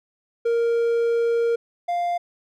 triangle tone pair in turn, 466.2 / 698.5 Hz, A#4 / F5, 0 / 0 cents, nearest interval perfect fifth, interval 700 cents, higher second, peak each -16 / -19 dBFS, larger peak first, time 0.45-1.56 / 1.88-2.18 s, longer first, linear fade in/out 10 ms, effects none

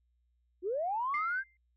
sine linear sweep, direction up, 333.8 to 1623 Hz, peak -30 dBFS, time 0.62-1.44 s, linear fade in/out 50 ms
sine tone with exponential decay, 2093 Hz, C7, in tune, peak -31 dBFS, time 1.14-1.57 s, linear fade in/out 2 ms, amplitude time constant 92 ms
effects tanh soft clip ceiling -21 dBFS + added 60 Hz sine -70 dBFS peak until 1.76 s

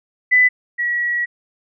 sine tone pair in turn, 1998 / 1922.8 Hz, B6 / B6, +20 / -47 cents, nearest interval minor second, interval 67 cents, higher first, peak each -9 / -17 dBFS, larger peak first, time 0.31-0.49 / 0.78-1.26 s, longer second, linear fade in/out 20 ms, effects none

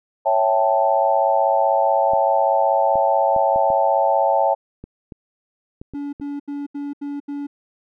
sine chord, A dominant seventh, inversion first, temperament equal, 554.4 / 659.3 / 784 / 880 Hz, C#5 / E5 / G5 / A5, 0 / 0 / 0 / 0 cents, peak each -20 dBFS, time 0.25-4.55 s, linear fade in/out 20 ms
clicks, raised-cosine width 3 ms, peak -22 dBFS, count 10, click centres 2.135 / 2.956 / 3.363 / 3.56 / 3.703 / 4.84 / 5.122 / 5.815 / 5.937 / 6.199 s
triangle tone bursts, 285.8 Hz, D4, 47 cents flat, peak -23 dBFS, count 6, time 5.94-7.47 s, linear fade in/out 10 ms, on 190 ms, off 78 ms
effects none

